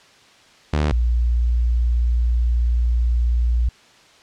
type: tone pair in turn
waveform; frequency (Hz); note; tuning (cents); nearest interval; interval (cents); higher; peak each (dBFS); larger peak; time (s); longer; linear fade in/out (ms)
sawtooth / sine; 75.1 / 59.22; D2 / A#1; +39 / +28; major third; 411; first; -13 / -15; first; 0.73-0.92 / 0.92-3.69; second; 5
effects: white hiss -50 dBFS RMS until 4.22 s + low-pass 5000 Hz 12 dB/octave